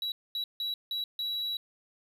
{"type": "tone bursts at uneven times", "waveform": "triangle", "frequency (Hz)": 3905, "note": "B7", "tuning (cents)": -20, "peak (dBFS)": -29, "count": 5, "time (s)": [[0.02, 0.12], [0.35, 0.44], [0.6, 0.74], [0.91, 1.04], [1.19, 1.57]], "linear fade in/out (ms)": 2, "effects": []}